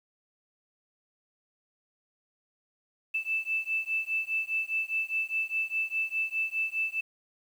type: beating tone pair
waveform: sine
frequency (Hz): 2637 / 2641.9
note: E7 / E7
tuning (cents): 0 / +3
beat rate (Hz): 4.9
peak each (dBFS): -31 / -31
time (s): 3.14-7.01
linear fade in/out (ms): 10
effects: 9-bit